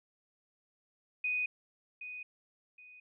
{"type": "tone with echo", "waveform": "sine", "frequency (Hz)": 2489, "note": "D#7", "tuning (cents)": 0, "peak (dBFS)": -30, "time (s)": [1.24, 1.46], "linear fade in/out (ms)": 5, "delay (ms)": 770, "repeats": 2, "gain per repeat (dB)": -11, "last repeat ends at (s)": 3, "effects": []}